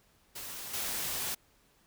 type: noise with level steps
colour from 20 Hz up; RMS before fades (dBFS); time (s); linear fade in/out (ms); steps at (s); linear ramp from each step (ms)
white; -42 / -35; 0.35-1.35; 10; 0.73; 10
effects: pink hiss -67 dBFS RMS until 1.86 s